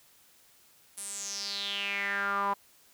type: tone with band-pass filter sweep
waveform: sawtooth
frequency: 200 Hz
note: G3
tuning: 35 cents sharp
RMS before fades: -33 dBFS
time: 0.97-2.54 s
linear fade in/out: 10 ms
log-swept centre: 10000 to 950 Hz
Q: 5.9
effects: white hiss -61 dBFS RMS until 2.93 s